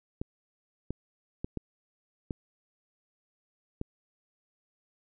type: clicks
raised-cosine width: 3 ms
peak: -20 dBFS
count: 6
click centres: 0.215 / 0.906 / 1.445 / 1.573 / 2.308 / 3.814 s
effects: none